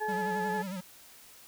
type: harmonic tone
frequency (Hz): 428.6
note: A4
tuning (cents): -45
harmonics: 1 / 2 / 4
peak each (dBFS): -35 / -32 / -37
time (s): 0-0.63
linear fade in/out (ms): 20
type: tone with vibrato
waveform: square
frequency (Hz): 189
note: F#3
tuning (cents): +37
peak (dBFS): -36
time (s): 0.08-0.81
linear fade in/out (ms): 10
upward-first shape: sine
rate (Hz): 11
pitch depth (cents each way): 95
effects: white hiss -54 dBFS RMS until 1.47 s